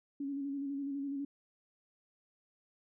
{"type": "tone with vibrato", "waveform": "sine", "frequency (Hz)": 279, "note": "C#4", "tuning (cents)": 11, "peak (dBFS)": -35, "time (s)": [0.2, 1.25], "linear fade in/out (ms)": 5, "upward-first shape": "square", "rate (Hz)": 12, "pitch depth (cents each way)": 30, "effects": []}